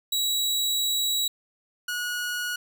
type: tone pair in turn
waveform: sawtooth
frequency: 3885 / 1455.2 Hz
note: B7 / F#6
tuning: -29 / -29 cents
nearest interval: octave + perfect fourth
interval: 1700 cents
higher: first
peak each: -20 / -24 dBFS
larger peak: first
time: 0.12-1.28 / 1.88-2.56 s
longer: first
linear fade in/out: 5 ms
effects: none